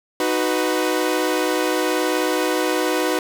sawtooth chord, B major, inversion first, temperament equal with one note detuned, 311.1 / 370 / 497 Hz, D#4 / F#4 / B4, 0 / 0 / +11 cents, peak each -19 dBFS, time 0.2-3.19 s, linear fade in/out 2 ms, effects none

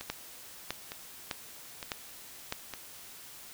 two click trains, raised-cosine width 0.2 ms, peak -15 / -21 dBFS, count 5 / 4, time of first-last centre 0.1-2.524 / 0.01-2.737 s, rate 1.65 / 1.1 Hz, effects white hiss -49 dBFS RMS until 3.53 s

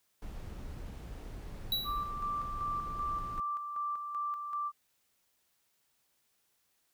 brown noise, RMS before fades -43 dBFS, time 0.22-3.4 s, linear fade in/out 2 ms
square tone with exponential decay, 3915 Hz, B7, 16 cents flat, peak -27 dBFS, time 1.72-2.11 s, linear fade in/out 2 ms, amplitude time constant 83 ms
sine tone with tremolo, 1174.7 Hz, D6, in tune, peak -32 dBFS, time 1.84-4.72 s, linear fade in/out 50 ms, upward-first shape square, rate 2.6 Hz, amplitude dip 45%
effects white hiss -75 dBFS RMS until 6.93 s

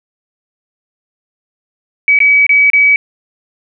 sine tone with dropouts, 2278 Hz, C#7, 47 cents sharp, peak -5 dBFS, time 2.08-2.96 s, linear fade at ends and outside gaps 1 ms, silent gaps 2.189-2.203 / 2.466-2.493 / 2.701-2.733 s, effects none

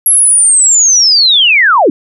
sine linear sweep, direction down, 11330 to 243.9 Hz, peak -4 dBFS, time 0.06-1.9 s, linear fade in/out 2 ms, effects none

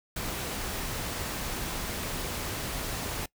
pink noise, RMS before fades -34 dBFS, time 0.16-3.26 s, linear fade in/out 5 ms, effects noise-tail reverb RT60 0.1 s tail -22 dB re dry

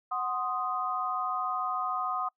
sine chord, C diminished, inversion second, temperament equal, 740 / 1046.5 / 1244.5 Hz, Gb5 / C6 / Eb6, 0 / 0 / 0 cents, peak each -34 / -35 / -31 dBFS, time 0.11-2.29 s, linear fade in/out 10 ms, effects noise-tail reverb RT60 0.1 s tail -25 dB re dry

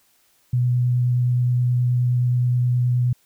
sine tone with vibrato, 123.47 Hz, B2, in tune, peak -16 dBFS, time 0.53-3.13 s, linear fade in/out 5 ms, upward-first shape sine, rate 9.5 Hz, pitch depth 9 cents each way, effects white hiss -61 dBFS RMS until 3.25 s

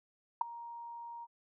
sine tone with ADSR envelope, 938 Hz, A#5, 11 cents sharp, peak -22 dBFS, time 0.41-1.27 s, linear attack 4 ms, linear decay 8 ms, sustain -21 dB, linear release 37 ms, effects none

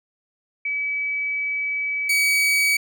sine / 40% pulse tone pair in turn, 2288 / 2272 Hz, D7 / C#7, -46 / +42 cents, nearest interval unison, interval 12 cents, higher first, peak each -22 / -16 dBFS, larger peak second, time 0.65-2.09 / 2.09-2.77 s, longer first, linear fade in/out 5 ms, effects none

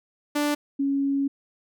sawtooth / sine tone pair in turn, 293.7 / 277.2 Hz, D4 / C#4, 0 / 0 cents, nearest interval minor second, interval 100 cents, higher first, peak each -18 / -21 dBFS, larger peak first, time 0.35-0.55 / 0.79-1.28 s, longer second, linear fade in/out 10 ms, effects none

